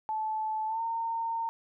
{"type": "tone with pitch glide", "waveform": "sine", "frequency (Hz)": [870, 914.3], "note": ["A5", "A#5"], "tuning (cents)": [-20, -34], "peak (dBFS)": -29, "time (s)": [0.09, 1.49], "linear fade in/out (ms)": 0, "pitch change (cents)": 86, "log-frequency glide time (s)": [0.67, 0.81], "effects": []}